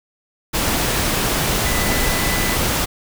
sine tone in noise, 1995 Hz, B6, 17 cents sharp, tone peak -26 dBFS, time 1.64-2.57 s, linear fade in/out 20 ms, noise pink, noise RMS -19 dBFS, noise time 0.53-2.86 s, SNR -10 dB, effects none

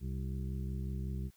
harmonic tone, 65.41 Hz, C2, in tune, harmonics 1 / 2 / 3 / 5 / 6, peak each -37 / -40 / -43 / -53 / -54 dBFS, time 0-1.31 s, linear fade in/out 50 ms, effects white hiss -69 dBFS RMS until 1.36 s

